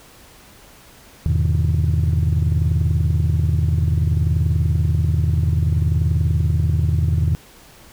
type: chord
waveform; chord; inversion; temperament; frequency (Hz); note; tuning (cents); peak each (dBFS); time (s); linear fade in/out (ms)
sine; E major seventh; none; just; 82.41 / 103.01 / 123.61 / 154.51; E2 / G#2 / B2 / D#3; 0 / -14 / +2 / -12; -16 / -21 / -21 / -20; 1.26-7.35; 0
effects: tanh soft clip ceiling -10 dBFS + pink hiss -46 dBFS RMS until 7.92 s